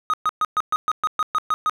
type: tone bursts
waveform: triangle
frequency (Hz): 1253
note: D#6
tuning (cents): +12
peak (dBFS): -15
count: 11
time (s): 0.1-1.696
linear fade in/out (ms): 0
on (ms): 36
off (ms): 120
effects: none